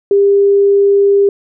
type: tone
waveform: sine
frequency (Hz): 400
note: G4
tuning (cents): +35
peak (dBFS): -6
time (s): 0.11-1.29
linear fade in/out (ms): 2
effects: none